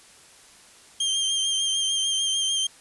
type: tone with vibrato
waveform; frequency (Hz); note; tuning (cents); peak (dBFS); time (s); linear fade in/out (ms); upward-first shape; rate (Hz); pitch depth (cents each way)
sawtooth; 3170; G7; +19; -19; 1-2.67; 5; sine; 6.7; 27
effects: white hiss -51 dBFS RMS until 2.8 s + resampled to 24000 Hz